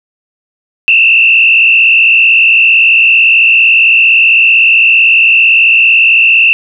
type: tone with frequency modulation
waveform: sine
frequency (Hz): 2684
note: E7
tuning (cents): +31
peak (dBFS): -3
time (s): 0.88-6.53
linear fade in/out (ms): 0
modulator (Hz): 57.8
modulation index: 1.6
effects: none